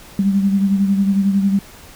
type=beating tone pair; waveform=sine; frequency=196 / 207 Hz; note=G3 / G#3; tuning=0 / -5 cents; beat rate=11 Hz; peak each=-13 / -22 dBFS; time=0.19-1.59 s; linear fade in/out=2 ms; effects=pink hiss -41 dBFS RMS until 1.95 s